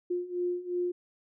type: beating tone pair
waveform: sine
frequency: 353.4 / 356.2 Hz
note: F4 / F4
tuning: +21 / +34 cents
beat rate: 2.8 Hz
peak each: -34 / -31 dBFS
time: 0.1-0.92 s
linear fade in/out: 10 ms
effects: none